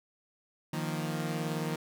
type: chord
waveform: sawtooth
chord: Eb suspended second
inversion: none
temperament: equal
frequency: 155.56 / 174.61 / 233.1 Hz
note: Eb3 / F3 / Bb3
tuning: 0 / 0 / 0 cents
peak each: -30 / -33 / -35 dBFS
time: 0.73-1.76 s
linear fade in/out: 5 ms
effects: none